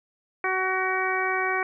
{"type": "harmonic tone with a mistuned harmonic", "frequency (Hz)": 375.3, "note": "F#4", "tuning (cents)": 25, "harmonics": [1, 2, 3, 4, 5, 6], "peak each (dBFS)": [-30, -30, -30, -30, -30, -30], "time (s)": [0.44, 1.63], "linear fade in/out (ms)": 2, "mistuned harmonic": 6, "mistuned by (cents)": 19, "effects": []}